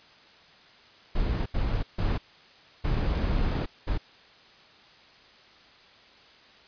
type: noise bursts at uneven times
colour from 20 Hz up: brown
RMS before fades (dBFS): -26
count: 5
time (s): 1.15-1.46 / 1.54-1.83 / 1.98-2.18 / 2.84-3.66 / 3.87-3.98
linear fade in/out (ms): 10
effects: white hiss -54 dBFS RMS until 6.67 s + resampled to 11025 Hz